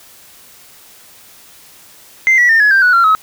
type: tone with pitch steps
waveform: sine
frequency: 2081 / 1941.6 / 1811.6 / 1690.3 / 1577.1 / 1471.5 / 1372.9 / 1281 Hz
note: C7 / B6 / A#6 / G#6 / G6 / F#6 / F6 / E6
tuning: -10 / -30 / -50 / +30 / +10 / -10 / -30 / -50 cents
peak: -5 dBFS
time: 2.27-3.15 s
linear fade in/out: 0 ms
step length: 110 ms
effects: tanh soft clip ceiling -4 dBFS + white hiss -42 dBFS RMS until 3.22 s